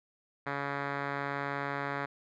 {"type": "tone with low-pass filter", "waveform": "5% pulse", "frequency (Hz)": 140.9, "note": "C#3", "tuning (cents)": 29, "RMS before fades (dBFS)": -35, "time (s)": [0.46, 2.06], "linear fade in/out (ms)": 10, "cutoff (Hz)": 2100, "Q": 1.5, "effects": []}